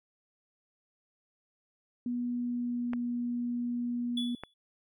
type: tone with pitch glide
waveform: sine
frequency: 243.2 to 241.2 Hz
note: B3 to B3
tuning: -26 to -41 cents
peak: -30 dBFS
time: 2.06-4.35 s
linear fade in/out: 2 ms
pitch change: -15 cents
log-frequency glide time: 2.32-2.99 s
type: clicks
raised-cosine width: 0.5 ms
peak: -23 dBFS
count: 2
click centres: 2.934 / 4.436 s
type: tone with exponential decay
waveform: triangle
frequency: 3426 Hz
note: A7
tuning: 47 cents flat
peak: -29 dBFS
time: 4.17-4.54 s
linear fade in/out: 5 ms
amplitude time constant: 79 ms
effects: none